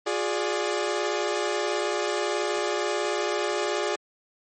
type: chord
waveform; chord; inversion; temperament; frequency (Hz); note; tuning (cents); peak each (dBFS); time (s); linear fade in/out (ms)
sawtooth; D diminished; first; equal with one note detuned; 356.8 / 415.3 / 587.3; F4 / Ab4 / D5; +37 / 0 / 0; -26 / -24 / -26; 0.06-3.96; 10
effects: MP3 32 kbps